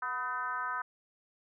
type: tone with frequency modulation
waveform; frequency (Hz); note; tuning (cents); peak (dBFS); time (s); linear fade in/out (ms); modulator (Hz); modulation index
sine; 1262; D#6; +24; -32; 0.02-0.82; 5; 265; 1.3
effects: none